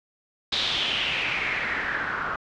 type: noise with low-pass filter sweep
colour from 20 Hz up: white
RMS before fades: -27 dBFS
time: 0.52-2.36 s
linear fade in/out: 5 ms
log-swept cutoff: 3900 to 1300 Hz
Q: 4.6
effects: low-pass 6000 Hz 12 dB/octave